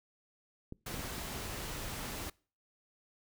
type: clicks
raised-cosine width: 3 ms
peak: -29 dBFS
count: 4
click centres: 0.724 / 0.942 / 0.995 / 1.181 s
type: noise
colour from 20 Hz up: pink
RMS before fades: -41 dBFS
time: 0.86-2.3 s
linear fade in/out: 5 ms
effects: noise-tail reverb RT60 0.4 s tail -24 dB re dry